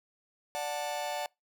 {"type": "chord", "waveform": "45% pulse", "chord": "D major", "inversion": "none", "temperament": "just", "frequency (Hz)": [587.3, 734.2, 881], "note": ["D5", "F#5", "A5"], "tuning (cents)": [0, -14, 2], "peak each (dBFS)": [-37, -37, -38], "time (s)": [0.55, 1.26], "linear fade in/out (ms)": 0, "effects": ["noise-tail reverb RT60 0.2 s tail -25 dB re dry"]}